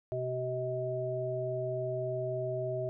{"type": "harmonic tone", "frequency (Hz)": 126.9, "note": "B2", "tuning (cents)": 47, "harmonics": [1, 3, 5], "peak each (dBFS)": [-37, -37, -34], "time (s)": [0.12, 2.89], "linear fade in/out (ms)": 0, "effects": []}